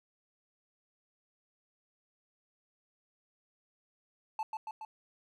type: tone with echo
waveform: triangle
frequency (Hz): 875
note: A5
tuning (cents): -10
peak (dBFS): -30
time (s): 4.39-4.43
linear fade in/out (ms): 2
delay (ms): 140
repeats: 3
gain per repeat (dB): -3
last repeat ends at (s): 4.85
effects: none